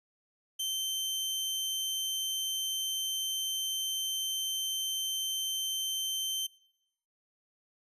sawtooth tone, 3106 Hz, G7, 17 cents flat, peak -28 dBFS, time 0.59-6.47 s, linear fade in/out 10 ms, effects noise-tail reverb RT60 0.9 s tail -24 dB re dry + resampled to 32000 Hz

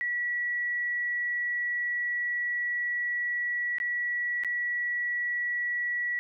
sine tone with dropouts, 1938 Hz, B6, 33 cents flat, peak -27 dBFS, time 0.01-6.19 s, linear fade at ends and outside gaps 0 ms, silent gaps 3.784-3.801 / 4.436-4.447 s, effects none

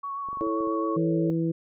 sine tone with vibrato, 1115 Hz, C#6, 10 cents sharp, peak -30 dBFS, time 0.03-0.97 s, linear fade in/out 10 ms, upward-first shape sine, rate 7.5 Hz, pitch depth 18 cents each way
clicks, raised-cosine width 2 ms, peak -33 dBFS, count 7, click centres 0.287 / 0.33 / 0.372 / 0.418 / 0.469 / 0.607 / 0.673 s
sine chord, A major, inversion second, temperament equal, 329.6 / 440 / 554.4 Hz, E4 / A4 / C#5, 0 / 0 / 0 cents, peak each -27 / -31 / -33 dBFS, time 0.41-1.3 s, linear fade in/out 0 ms
harmonic tone, 164.81 Hz, E3, in tune, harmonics 1 / 2 / 3, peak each -26 / -26 / -35 dBFS, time 0.96-1.52 s, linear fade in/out 10 ms
effects none

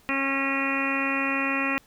harmonic tone, 272.8 Hz, C#4, 28 cents flat, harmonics 1 / 2 / 3 / 4 / 5 / 6 / 7 / 8 / 9 / 10, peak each -29 / -35 / -38 / -33 / -34 / -40 / -30 / -39 / -29 / -34 dBFS, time 0.09-1.78 s, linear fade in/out 0 ms, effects pink hiss -58 dBFS RMS until 1.86 s

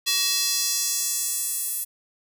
square tone with high-pass filter sweep, 376.5 Hz, F#4, 30 cents sharp, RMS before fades -25 dBFS, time 0.06-1.85 s, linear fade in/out 20 ms, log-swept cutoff 3700 to 11000 Hz, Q 1.6, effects none

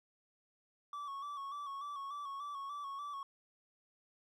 triangle tone with vibrato, 1131 Hz, C#6, 34 cents sharp, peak -39 dBFS, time 0.93-3.23 s, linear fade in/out 2 ms, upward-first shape square, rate 3.4 Hz, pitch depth 43 cents each way, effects none

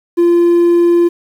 triangle tone, 344.7 Hz, F4, 23 cents flat, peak -4 dBFS, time 0.17-1.09 s, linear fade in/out 20 ms, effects tanh soft clip ceiling -1 dBFS + 7-bit

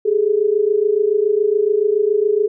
sine tone pair together, 401 / 428.1 Hz, G4 / A4, +39 / -47 cents, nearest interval minor second, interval 114 cents, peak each -17 / -15 dBFS, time 0.05-2.48 s, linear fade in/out 10 ms, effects none

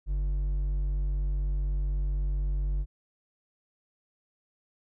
triangle tone with hard clipping, 47.96 Hz, G1, 37 cents flat, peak -27 dBFS, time 0.06-2.86 s, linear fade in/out 50 ms, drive 8 dB, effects none

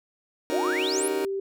30% pulse chord, D# minor seventh, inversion third, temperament just, 280 / 311.1 / 373.4 / 466.7 Hz, C#4 / D#4 / F#4 / A#4, +18 / 0 / +16 / +2 cents, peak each -33 / -30 / -34 / -30 dBFS, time 0.5-1.25 s, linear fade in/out 0 ms
sine tone with pitch glide, 364.6 to 390.8 Hz, F#4 to G4, -25 to -5 cents, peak -26 dBFS, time 0.52-1.4 s, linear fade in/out 5 ms, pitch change +120 cents, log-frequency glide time 0.7-1.08 s
sine exponential sweep, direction up, 522 to 11550 Hz, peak -27 dBFS, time 0.52-1.08 s, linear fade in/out 2 ms
effects none

